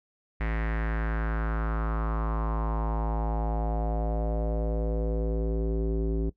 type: tone with low-pass filter sweep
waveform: square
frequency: 55 Hz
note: A1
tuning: in tune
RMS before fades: -28 dBFS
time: 0.4-6.3 s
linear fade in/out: 10 ms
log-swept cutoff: 2000 to 350 Hz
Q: 3.8
effects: noise-tail reverb RT60 0.1 s tail -18 dB re dry